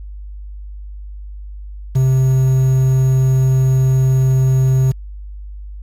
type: tone with quantisation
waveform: triangle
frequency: 131 Hz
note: C3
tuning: 2 cents sharp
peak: -8 dBFS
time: 1.95-4.92 s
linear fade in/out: 10 ms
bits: 6
effects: added 50 Hz sine -28 dBFS peak until 5.82 s + AAC 64 kbps